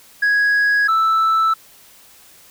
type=tone pair in turn; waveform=sine; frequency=1661.2 / 1318.5 Hz; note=G#6 / E6; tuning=0 / 0 cents; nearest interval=major third; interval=400 cents; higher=first; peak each=-10 dBFS; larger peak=neither; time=0.22-0.88 / 0.88-1.54 s; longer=neither; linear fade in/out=10 ms; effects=tanh soft clip ceiling -12 dBFS + white hiss -47 dBFS RMS until 2.5 s